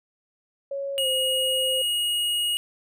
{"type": "tone with pitch glide", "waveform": "sine", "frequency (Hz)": [554.4, 520.3], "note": ["C#5", "C5"], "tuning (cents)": [0, -10], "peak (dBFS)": -27, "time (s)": [0.71, 1.82], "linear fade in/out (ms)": 5, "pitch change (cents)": -110, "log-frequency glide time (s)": [0.96, 1.07]}
{"type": "tone", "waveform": "square", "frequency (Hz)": 2880, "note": "F#7", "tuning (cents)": -47, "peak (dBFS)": -23, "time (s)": [0.98, 2.57], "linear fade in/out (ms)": 0}
{"effects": []}